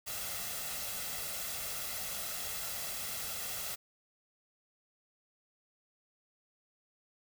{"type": "noise with comb filter", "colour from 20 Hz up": "white", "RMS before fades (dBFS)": -39, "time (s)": [0.06, 3.76], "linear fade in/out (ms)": 20, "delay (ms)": 1.5, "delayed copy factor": 0.55, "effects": []}